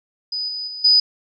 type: tone with level steps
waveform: sine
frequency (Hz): 4978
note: D#8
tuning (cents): 0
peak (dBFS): -22 / -25 / -29 / -10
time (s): 0.32-1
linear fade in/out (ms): 5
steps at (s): 0.48 / 0.67 / 0.84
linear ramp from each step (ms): 10
effects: none